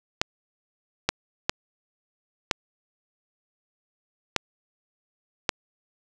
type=clicks; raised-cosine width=0.2 ms; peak=-3 dBFS; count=6; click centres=0.215 / 1.09 / 1.495 / 2.512 / 4.363 / 5.492 s; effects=none